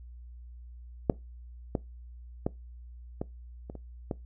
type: clicks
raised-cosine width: 2 ms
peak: -8 / -14 / -14 / -18 / -26 / -29 / -17 dBFS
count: 7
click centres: 1.098 / 1.752 / 2.465 / 3.215 / 3.699 / 3.753 / 4.112 s
effects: noise-tail reverb RT60 0.2 s tail -21 dB re dry + added 60 Hz sine -44 dBFS peak until 4.25 s